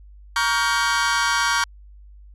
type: chord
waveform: sawtooth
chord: G half-diminished seventh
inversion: first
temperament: just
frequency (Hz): 940.8 / 1128.9 / 1411.2 / 1568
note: Bb5 / Db6 / F6 / G6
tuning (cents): +16 / +31 / +18 / 0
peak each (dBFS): -20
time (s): 0.36-1.64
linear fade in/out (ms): 2
effects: added 50 Hz sine -42 dBFS peak until 2.34 s + low-pass 8000 Hz 12 dB/octave